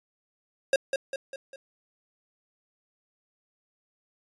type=tone with echo; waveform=square; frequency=540 Hz; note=C#5; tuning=45 cents flat; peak=-19 dBFS; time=0.73-0.76 s; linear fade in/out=2 ms; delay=200 ms; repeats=4; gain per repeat=-6 dB; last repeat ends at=1.56 s; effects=resampled to 22050 Hz